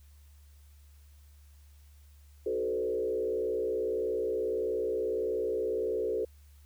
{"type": "tone with frequency modulation", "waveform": "sine", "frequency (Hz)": 440, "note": "A4", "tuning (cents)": 0, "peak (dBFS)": -28, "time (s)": [2.46, 6.25], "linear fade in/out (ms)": 5, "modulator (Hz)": 61.6, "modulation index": 1.2, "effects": ["added 72 Hz sine -53 dBFS peak until 6.65 s", "white hiss -67 dBFS RMS until 6.65 s"]}